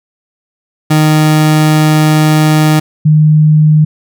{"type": "tone pair in turn", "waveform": ["30% pulse", "sine"], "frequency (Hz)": [154.3, 153.52], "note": ["D#3", "D#3"], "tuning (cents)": [-14, -23], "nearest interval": "unison", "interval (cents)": 9, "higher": "first", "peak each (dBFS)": -3, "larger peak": "neither", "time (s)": [[0.9, 2.8], [3.05, 3.85]], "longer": "first", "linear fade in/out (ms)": 10, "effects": []}